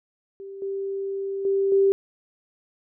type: tone with level steps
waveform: sine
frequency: 392 Hz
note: G4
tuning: in tune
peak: -35 / -26 / -19 / -15 dBFS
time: 0.4-1.92 s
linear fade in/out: 0 ms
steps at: 0.62 / 1.45 / 1.72 s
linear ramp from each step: 2 ms
effects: none